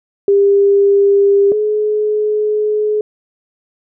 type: tone pair in turn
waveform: sine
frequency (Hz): 400 / 423.8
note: G4 / G#4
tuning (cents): +35 / +35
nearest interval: minor second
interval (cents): 100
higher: second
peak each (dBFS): -7 / -12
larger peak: first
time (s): 0.28-1.52 / 1.52-3.01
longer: second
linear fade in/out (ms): 2
effects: none